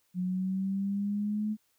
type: linear sweep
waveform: sine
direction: up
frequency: 180 to 215.3 Hz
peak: -28 dBFS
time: 0.14-1.57 s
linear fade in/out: 50 ms
effects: white hiss -72 dBFS RMS until 1.78 s